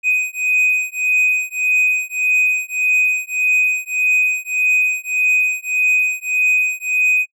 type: beating tone pair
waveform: triangle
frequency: 2500 / 2501.7 Hz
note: D#7 / D#7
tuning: +8 / +9 cents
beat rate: 1.7 Hz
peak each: -16 dBFS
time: 0.03-7.26 s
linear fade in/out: 50 ms
effects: noise-tail reverb RT60 0.1 s tail -23 dB re dry